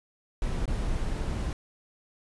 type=noise with dropouts; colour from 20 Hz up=brown; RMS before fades=-29 dBFS; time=0.42-1.53 s; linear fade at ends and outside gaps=1 ms; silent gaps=0.656-0.678 s; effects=resampled to 24000 Hz